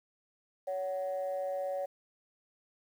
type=tone pair together; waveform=sine; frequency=562 / 746.5 Hz; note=C#5 / F#5; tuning=+24 / +15 cents; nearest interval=perfect fourth; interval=491 cents; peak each=-32 / -38 dBFS; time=0.67-1.86 s; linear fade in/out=10 ms; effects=tanh soft clip ceiling -27 dBFS + 10-bit